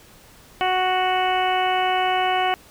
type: harmonic tone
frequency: 370 Hz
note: F#4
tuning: in tune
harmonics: 1 / 2 / 3 / 4 / 5 / 6 / 7 / 8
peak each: -28 / -20 / -28 / -30 / -32 / -30 / -34 / -29 dBFS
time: 0.61-2.54 s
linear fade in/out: 0 ms
effects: pink hiss -49 dBFS RMS until 2.7 s